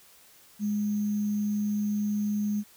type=tone with sample-and-hold; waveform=sine; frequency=207.7 Hz; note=G#3; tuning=in tune; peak=-25 dBFS; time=0.59-2.64 s; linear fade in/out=50 ms; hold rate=6300 Hz; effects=white hiss -56 dBFS RMS until 2.76 s